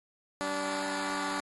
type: tone pair together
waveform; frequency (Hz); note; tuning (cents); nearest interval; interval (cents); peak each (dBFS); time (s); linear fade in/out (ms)
10% pulse; 193.55 / 290; G3 / D4; -22 / -22; perfect fifth; 700; -31 / -24; 0.41-1.4; 0
effects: AAC 32 kbps